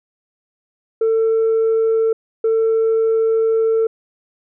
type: tone bursts at uneven times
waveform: sine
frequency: 447.8 Hz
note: A4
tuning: 30 cents sharp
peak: -11 dBFS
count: 2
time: 1.01-2.13 / 2.44-3.87 s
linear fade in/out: 5 ms
effects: tanh soft clip ceiling -11 dBFS